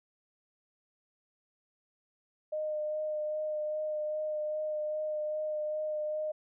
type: tone with vibrato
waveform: sine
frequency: 611 Hz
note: D#5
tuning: 32 cents flat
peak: -31 dBFS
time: 2.52-6.32 s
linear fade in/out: 10 ms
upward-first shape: sine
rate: 2.5 Hz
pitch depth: 15 cents each way
effects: none